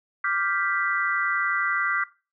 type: chord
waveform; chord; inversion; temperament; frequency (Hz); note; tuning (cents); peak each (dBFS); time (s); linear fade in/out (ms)
sine; G dominant seventh; second; equal; 1174.7 / 1396.9 / 1568 / 1975.5; D6 / F6 / G6 / B6; 0 / 0 / 0 / 0; -28; 0.24-2.04; 5
effects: noise-tail reverb RT60 0.3 s tail -18 dB re dry